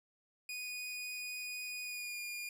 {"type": "tone with pitch glide", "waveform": "sawtooth", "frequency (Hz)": [2474, 2424], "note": ["D#7", "D#7"], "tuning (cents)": [-10, -46], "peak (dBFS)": -37, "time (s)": [0.49, 2.49], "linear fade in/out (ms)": 2, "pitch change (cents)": -36, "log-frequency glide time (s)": [1.82, 2.19], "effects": []}